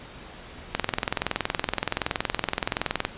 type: click train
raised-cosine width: 0.3 ms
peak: -7 dBFS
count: 50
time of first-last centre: 0.75-3.05 s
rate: 21.3 Hz
effects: pink hiss -43 dBFS RMS until 3.17 s + resampled to 8000 Hz